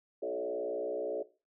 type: tone with frequency modulation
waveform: sine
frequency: 493.9 Hz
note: B4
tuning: in tune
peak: -32 dBFS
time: 0.22-1.23 s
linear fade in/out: 10 ms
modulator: 60.8 Hz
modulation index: 2.2
effects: noise-tail reverb RT60 0.3 s tail -17 dB re dry